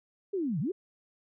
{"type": "linear two-way sweep", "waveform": "sine", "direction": "down then up", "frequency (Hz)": [414.6, 130.1, 414.6], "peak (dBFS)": -28, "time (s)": [0.33, 0.72], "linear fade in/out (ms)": 10, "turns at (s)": 0.6, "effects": []}